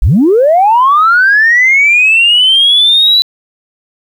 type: linear sweep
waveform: sine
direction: up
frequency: 30.57 to 3989 Hz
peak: -3 dBFS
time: 0.02-3.22 s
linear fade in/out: 0 ms
effects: tanh soft clip ceiling 0 dBFS + 7-bit